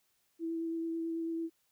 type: tone with vibrato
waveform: sine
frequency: 329.6 Hz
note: E4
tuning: in tune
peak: -33 dBFS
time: 0.39-1.5 s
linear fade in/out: 50 ms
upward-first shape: sine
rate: 9.1 Hz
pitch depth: 12 cents each way
effects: white hiss -75 dBFS RMS until 1.71 s